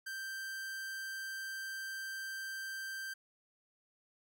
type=tone; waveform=45% pulse; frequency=1568 Hz; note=G6; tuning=in tune; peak=-40 dBFS; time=0.06-3.14 s; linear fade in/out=10 ms; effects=none